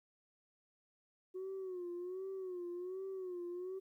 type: tone with vibrato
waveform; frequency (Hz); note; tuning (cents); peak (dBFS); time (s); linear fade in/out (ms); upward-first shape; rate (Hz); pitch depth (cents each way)
sine; 366.7; F#4; -15; -39; 1.34-3.8; 20; sine; 1.3; 86
effects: tanh soft clip ceiling -38 dBFS + 13-bit